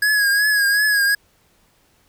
square tone with vibrato, 1661.2 Hz, G#6, in tune, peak -15 dBFS, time 0.02-1.15 s, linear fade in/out 5 ms, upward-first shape triangle, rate 2.7 Hz, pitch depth 61 cents each way, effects pink hiss -59 dBFS RMS until 2.08 s

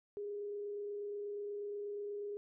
sine tone with frequency modulation, 410 Hz, G#4, 22 cents flat, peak -39 dBFS, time 0.17-2.37 s, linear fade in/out 0 ms, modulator 28.3 Hz, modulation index 0.21, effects none

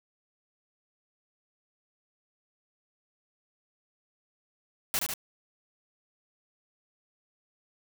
white noise with echo, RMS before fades -28 dBFS, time 4.94-4.99 s, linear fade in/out 0 ms, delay 74 ms, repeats 2, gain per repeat -3 dB, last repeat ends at 5.138 s, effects none

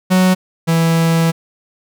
45% pulse tone pair in turn, 185 / 164.82 Hz, F#3 / E3, 0 / 0 cents, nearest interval major second, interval 200 cents, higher first, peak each -9 / -11 dBFS, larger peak first, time 0.1-0.35 / 0.67-1.32 s, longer second, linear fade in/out 20 ms, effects none

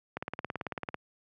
click train, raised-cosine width 0.5 ms, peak -19 dBFS, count 15, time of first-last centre 0.17-0.943 s, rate 18.1 Hz, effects high-pass 100 Hz 12 dB/octave

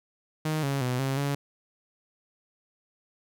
sawtooth tone with pitch steps, 155.6 / 138.5 / 125.5 / 135 / 141.4 Hz, D#3 / C#3 / B2 / C#3 / C#3, 0 / -1 / +28 / -45 / +35 cents, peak -22 dBFS, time 0.45-1.35 s, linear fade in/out 5 ms, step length 180 ms, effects none

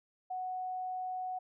sine tone, 740 Hz, F#5, in tune, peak -35 dBFS, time 0.3-1.39 s, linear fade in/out 10 ms, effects none

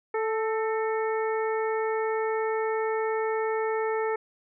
harmonic tone with a mistuned harmonic, 440 Hz, A4, in tune, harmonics 1 / 2 / 3 / 4 / 5, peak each -26 / -32 / -36 / -38 / -40 dBFS, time 0.14-4.16 s, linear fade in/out 5 ms, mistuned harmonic 4, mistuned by +43 cents, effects none

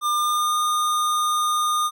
square tone with pitch glide, 1200 to 1220.3 Hz, D6 to D#6, +37 to -34 cents, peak -20 dBFS, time 0.01-1.91 s, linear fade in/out 50 ms, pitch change +29 cents, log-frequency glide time 0.15-0.56 s, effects none

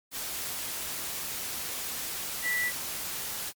sine tone in noise, 1965 Hz, B6, 9 cents flat, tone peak -26 dBFS, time 2.42-2.72 s, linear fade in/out 50 ms, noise white, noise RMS -35 dBFS, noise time 0.11-3.53 s, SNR +6 dB, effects MP3 96 kbps

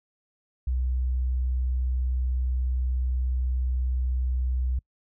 sine tone, 63.1 Hz, B1, 38 cents sharp, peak -23 dBFS, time 0.67-4.79 s, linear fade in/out 5 ms, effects noise-tail reverb RT60 0.1 s tail -26 dB re dry

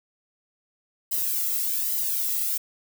violet noise with flanger, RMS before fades -26 dBFS, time 1.11-2.58 s, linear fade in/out 10 ms, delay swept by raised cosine 0.99 to 1.53 ms, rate 1.2 Hz, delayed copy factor +0.75, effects none

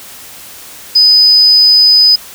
sine tone, 5000 Hz, D#8, 8 cents sharp, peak -3 dBFS, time 0.95-2.16 s, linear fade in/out 10 ms, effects white hiss -32 dBFS RMS until 2.34 s

